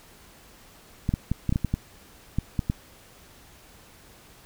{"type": "clicks", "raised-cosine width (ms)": 5, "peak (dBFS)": -11, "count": 11, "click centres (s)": [1.091, 1.139, 1.316, 1.493, 1.525, 1.559, 1.647, 1.74, 2.386, 2.592, 2.699], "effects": ["pink hiss -52 dBFS RMS until 4.45 s"]}